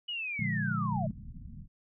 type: linear sweep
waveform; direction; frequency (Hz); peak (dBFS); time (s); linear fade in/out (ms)
sine; down; 2960 to 594; -33; 0.08-1.07; 10
type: chord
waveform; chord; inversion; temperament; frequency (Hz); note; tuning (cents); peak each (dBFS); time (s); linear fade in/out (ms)
sine; Bb dominant seventh; none; equal with one note detuned; 116.54 / 146.83 / 174.61 / 208.3; Bb2 / D3 / F3 / Ab3; 0 / 0 / 0 / +5; -35; 0.39-1.11; 5
type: low-pass noise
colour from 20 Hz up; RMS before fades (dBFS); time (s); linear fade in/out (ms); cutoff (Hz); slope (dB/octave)
pink; -45; 0.9-1.68; 50; 230; 48
effects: none